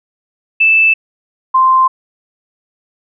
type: tone pair in turn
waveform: sine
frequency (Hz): 2637 / 1044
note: E7 / C6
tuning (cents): 0 / -4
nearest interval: octave + major third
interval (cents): 1604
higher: first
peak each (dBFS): -6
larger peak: neither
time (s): 0.6-0.94 / 1.54-1.88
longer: neither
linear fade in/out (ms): 10
effects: none